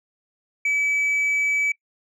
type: tone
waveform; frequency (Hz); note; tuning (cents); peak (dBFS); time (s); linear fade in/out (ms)
sine; 2293; D7; -42; -16; 0.65-1.72; 5
effects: noise-tail reverb RT60 0.1 s tail -23 dB re dry + tanh soft clip ceiling -18 dBFS